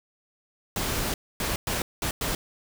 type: noise bursts at uneven times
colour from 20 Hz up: pink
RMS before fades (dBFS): -28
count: 5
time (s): 0.76-1.14 / 1.4-1.56 / 1.67-1.82 / 2.02-2.11 / 2.21-2.35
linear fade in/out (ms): 2
effects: none